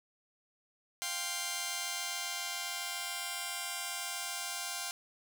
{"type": "chord", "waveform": "5% pulse", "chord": "F suspended second", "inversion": "none", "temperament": "just", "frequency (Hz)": [698.5, 785.8, 1047.7], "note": ["F5", "G5", "C6"], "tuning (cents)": [0, 4, 2], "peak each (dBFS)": -29, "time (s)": [1.02, 4.91], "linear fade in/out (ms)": 0, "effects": []}